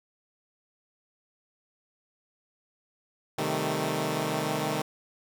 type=chord; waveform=10% pulse; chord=A half-diminished seventh; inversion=first; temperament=equal; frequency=130.81 / 155.56 / 196 / 220 Hz; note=C3 / Eb3 / G3 / A3; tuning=0 / 0 / 0 / 0 cents; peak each=-26 / -22 / -28 / -25 dBFS; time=3.38-4.82 s; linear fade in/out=5 ms; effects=none